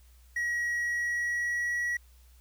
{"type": "tone with pitch glide", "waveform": "triangle", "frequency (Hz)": [1909, 1925.6], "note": ["A#6", "B6"], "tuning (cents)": [41, -44], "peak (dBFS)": -26, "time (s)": [0.36, 1.97], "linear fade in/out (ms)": 5, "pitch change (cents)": 15, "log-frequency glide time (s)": [0.71, 1.82], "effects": ["added 61 Hz sine -54 dBFS peak until 2.4 s", "white hiss -65 dBFS RMS until 2.4 s"]}